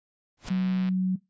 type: noise with exponential growth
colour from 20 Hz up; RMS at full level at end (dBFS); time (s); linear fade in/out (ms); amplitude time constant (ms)
pink; -32; 0.37-0.49; 5; 24
type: click train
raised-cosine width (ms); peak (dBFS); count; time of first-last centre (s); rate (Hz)
0.3; -26; 52; 0.49-0.888; 128
type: tone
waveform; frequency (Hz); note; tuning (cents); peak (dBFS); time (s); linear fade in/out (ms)
sine; 186; F#3; +9; -22; 0.5-1.16; 10
effects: noise-tail reverb RT60 0.2 s tail -20 dB re dry + resampled to 16000 Hz